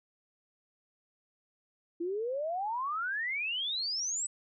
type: exponential sweep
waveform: sine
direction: up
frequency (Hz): 330 to 8080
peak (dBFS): -31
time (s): 2-4.27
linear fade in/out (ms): 10
effects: none